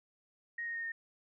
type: tone with pitch steps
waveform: sine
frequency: 1872 / 1859.1 / 1846.2 / 1833.5 Hz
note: A#6 / A#6 / A#6 / A#6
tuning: +7 / -5 / -17 / -29 cents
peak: -36 dBFS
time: 0.58-0.92 s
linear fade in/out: 5 ms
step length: 85 ms
effects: none